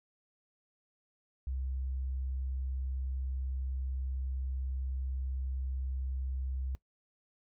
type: tone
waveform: sine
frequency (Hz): 65.41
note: C2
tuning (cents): 0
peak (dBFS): -33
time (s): 1.47-6.75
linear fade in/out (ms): 0
effects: noise-tail reverb RT60 0.1 s tail -19 dB re dry